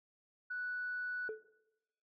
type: tone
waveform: sine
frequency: 1480 Hz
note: F#6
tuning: in tune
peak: -37 dBFS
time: 0.5-1.29 s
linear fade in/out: 10 ms
type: tone with exponential decay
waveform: sine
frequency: 436.3 Hz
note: A4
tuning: 15 cents flat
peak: -34 dBFS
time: 1.29-1.48 s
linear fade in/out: 1 ms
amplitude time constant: 40 ms
effects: noise-tail reverb RT60 0.9 s tail -17 dB re dry + tanh soft clip ceiling -31 dBFS